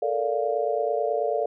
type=chord; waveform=sine; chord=Bb major seventh; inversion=third; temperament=just; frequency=437 / 466.2 / 582.7 / 699.2 Hz; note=A4 / Bb4 / D5 / F5; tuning=-12 / 0 / -14 / +2 cents; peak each=-28 / -29 / -27 / -28 dBFS; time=0.02-1.46 s; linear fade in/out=5 ms; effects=none